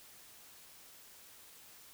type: silence
effects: white hiss -57 dBFS RMS until 1.93 s